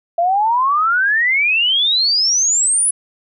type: exponential sweep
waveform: sine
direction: up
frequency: 667 to 10260 Hz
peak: -12 dBFS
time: 0.18-2.91 s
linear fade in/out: 5 ms
effects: none